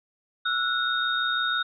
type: tone cluster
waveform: sine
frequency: 1336 / 1462 / 3709 Hz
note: E6 / F#6 / A#7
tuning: +23 / -21 / -9 cents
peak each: -29 / -26 / -28 dBFS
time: 0.45-1.63 s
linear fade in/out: 10 ms
effects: none